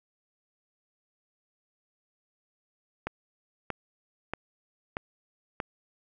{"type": "click train", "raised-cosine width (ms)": 0.5, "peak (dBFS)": -16, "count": 5, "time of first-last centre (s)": [3.07, 5.602], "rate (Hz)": 1.58, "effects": []}